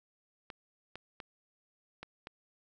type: clicks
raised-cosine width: 0.3 ms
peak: -27 dBFS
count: 5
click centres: 0.502 / 0.956 / 1.202 / 2.03 / 2.271 s
effects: none